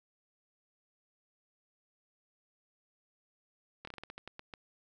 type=slowing click train; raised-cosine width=0.3 ms; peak=-28 dBFS; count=11; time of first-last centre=3.85-4.538 s; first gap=24 ms; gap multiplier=1.22; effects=none